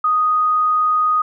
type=tone; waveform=sine; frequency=1244 Hz; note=D#6; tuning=1 cent flat; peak=-13 dBFS; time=0.04-1.22 s; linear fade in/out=5 ms; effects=none